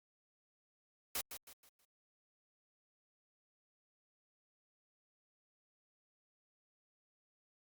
white noise with echo, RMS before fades -38 dBFS, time 1.15-1.21 s, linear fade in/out 2 ms, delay 160 ms, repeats 4, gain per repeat -9 dB, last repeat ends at 1.85 s, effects Opus 48 kbps

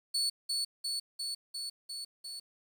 35% pulse tone with echo, 4435 Hz, C#8, in tune, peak -27 dBFS, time 0.14-0.3 s, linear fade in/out 10 ms, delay 350 ms, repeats 6, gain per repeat -2 dB, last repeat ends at 2.4 s, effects 10-bit

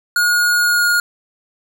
square tone with pitch glide, 1439 to 1430.7 Hz, F#6 to F6, -49 to +41 cents, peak -13 dBFS, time 0.16-1 s, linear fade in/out 2 ms, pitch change -10 cents, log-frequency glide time 0.6-0.88 s, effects none

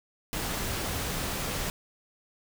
pink noise, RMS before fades -32 dBFS, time 0.33-1.7 s, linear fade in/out 0 ms, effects none

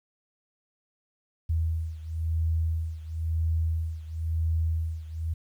sine beating tone pair, 80.8 / 81.78 Hz, E2 / E2, -34 / -13 cents, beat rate 0.98 Hz, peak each -27 / -30 dBFS, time 1.49-5.34 s, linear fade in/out 10 ms, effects 10-bit

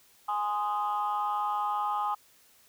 sine chord, Ab major, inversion none, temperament equal with one note detuned, 830.6 / 1039.9 / 1244.5 Hz, Ab5 / C6 / Eb6, 0 / -11 / 0 cents, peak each -29 / -33 / -31 dBFS, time 0.28-2.15 s, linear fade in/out 10 ms, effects tanh soft clip ceiling -21 dBFS + white hiss -61 dBFS RMS until 2.68 s

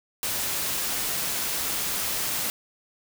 white noise, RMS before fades -28 dBFS, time 0.23-2.5 s, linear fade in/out 0 ms, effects none

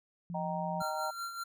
sine tone, 173.1 Hz, F3, 15 cents flat, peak -37 dBFS, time 0.3-0.82 s, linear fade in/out 0 ms
sine chord, Eb major, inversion none, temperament just, 622.3 / 777.8 / 933.4 Hz, Eb5 / G5 / Bb5, 0 / -14 / +2 cents, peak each -38 dBFS, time 0.34-1.11 s, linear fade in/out 10 ms
square tone with tremolo, 1374 Hz, F6, 29 cents flat, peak -36 dBFS, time 0.8-1.44 s, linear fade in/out 10 ms, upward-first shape sine, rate 5.2 Hz, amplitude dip 55%
effects none

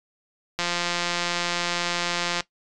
click train, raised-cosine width 0.2 ms, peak -8 dBFS, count 317, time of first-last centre 0.59-2.406 s, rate 174 Hz, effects noise-tail reverb RT60 0.1 s tail -17 dB re dry + resampled to 24000 Hz

